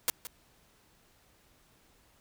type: noise with echo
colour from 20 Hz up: white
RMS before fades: -27 dBFS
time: 0.08-0.1 s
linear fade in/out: 0 ms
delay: 170 ms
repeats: 1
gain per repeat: -14 dB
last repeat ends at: 0.27 s
effects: pink hiss -65 dBFS RMS until 2.2 s